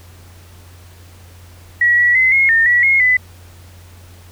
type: tone with pitch steps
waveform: sine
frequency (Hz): 1923 / 1937 / 2047 / 2157 / 1821 / 1938 / 2156 / 2004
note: B6 / B6 / C7 / C#7 / A#6 / B6 / C#7 / B6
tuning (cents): -47 / -34 / -38 / -48 / -41 / -33 / -49 / +25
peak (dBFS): -9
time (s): 1.81-3.17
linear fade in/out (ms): 5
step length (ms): 170
effects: added 88 Hz sine -39 dBFS peak until 4.31 s + pink hiss -46 dBFS RMS until 4.31 s